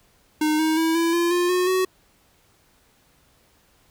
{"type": "tone with pitch steps", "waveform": "square", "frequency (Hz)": [307, 315.6, 324.5, 333.6, 343, 352.7, 362.6, 372.8], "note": ["D#4", "D#4", "E4", "E4", "F4", "F4", "F#4", "F#4"], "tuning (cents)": [-23, 25, -27, 21, -31, 17, -35, 13], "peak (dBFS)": -19, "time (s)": [0.41, 1.85], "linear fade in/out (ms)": 5, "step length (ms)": 180, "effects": ["pink hiss -60 dBFS RMS until 3.9 s"]}